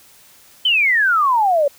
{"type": "exponential sweep", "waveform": "sine", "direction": "down", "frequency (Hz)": [3121, 551], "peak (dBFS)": -12, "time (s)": [0.65, 1.68], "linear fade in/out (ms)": 5, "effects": ["white hiss -48 dBFS RMS until 1.78 s"]}